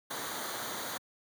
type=noise with comb filter; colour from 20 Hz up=pink; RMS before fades=-38 dBFS; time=0.1-0.98 s; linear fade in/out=10 ms; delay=0.38 ms; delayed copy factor=-0.65; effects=high-pass 150 Hz 12 dB/octave